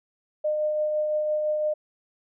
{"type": "tone with tremolo", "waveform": "sine", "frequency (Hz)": 608, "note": "D#5", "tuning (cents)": -40, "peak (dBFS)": -21, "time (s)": [0.44, 1.74], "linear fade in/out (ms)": 10, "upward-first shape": "triangle", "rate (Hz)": 5.9, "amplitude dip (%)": 30, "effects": []}